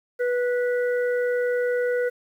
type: harmonic tone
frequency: 490.4 Hz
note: B4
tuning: 12 cents flat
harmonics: 1 / 3 / 4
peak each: -21 / -31 / -37 dBFS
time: 0.19-2.1 s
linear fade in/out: 20 ms
effects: 9-bit